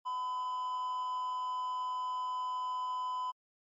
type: tone with amplitude modulation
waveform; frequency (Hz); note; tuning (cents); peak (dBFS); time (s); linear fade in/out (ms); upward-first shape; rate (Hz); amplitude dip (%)
triangle; 1007; B5; +33; -30; 0.05-3.32; 20; sine; 266; 30
effects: MP3 32 kbps